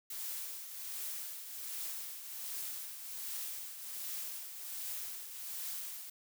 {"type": "noise with tremolo", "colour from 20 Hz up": "blue", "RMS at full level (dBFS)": -40, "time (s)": [0.1, 6.1], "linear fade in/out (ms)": 5, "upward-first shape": "triangle", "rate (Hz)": 1.3, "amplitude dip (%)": 60, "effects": []}